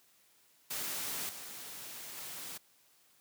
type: noise with level steps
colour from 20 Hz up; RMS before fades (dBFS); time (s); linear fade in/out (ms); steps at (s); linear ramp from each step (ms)
white; -38 / -46 / -44; 0.7-2.58; 10; 1.29 / 2.17; 2
effects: white hiss -67 dBFS RMS until 3.2 s + high-pass 100 Hz 12 dB/octave